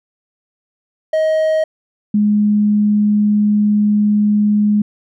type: tone pair in turn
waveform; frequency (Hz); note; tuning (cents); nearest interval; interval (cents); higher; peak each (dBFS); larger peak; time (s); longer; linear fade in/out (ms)
triangle / sine; 630 / 208.7; D#5 / G#3; +21 / +9; octave + perfect fifth; 1912; first; -10; neither; 1.13-1.64 / 2.14-4.82; second; 5
effects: none